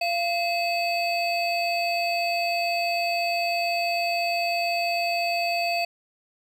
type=tone cluster; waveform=triangle; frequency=689 / 2578 / 4553 Hz; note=F5 / E7 / C#8; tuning=-24 / -39 / +45 cents; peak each=-23 / -26 / -30 dBFS; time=0.01-5.85 s; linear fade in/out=5 ms; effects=none